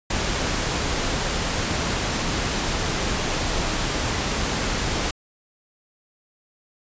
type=noise; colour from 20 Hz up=pink; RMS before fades=-24 dBFS; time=0.1-5.11 s; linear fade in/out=5 ms; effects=resampled to 16000 Hz